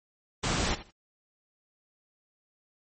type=noise with echo; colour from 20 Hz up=pink; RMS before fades=-28 dBFS; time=0.43-0.75 s; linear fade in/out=10 ms; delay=81 ms; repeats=2; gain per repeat=-15 dB; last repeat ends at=0.912 s; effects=MP3 32 kbps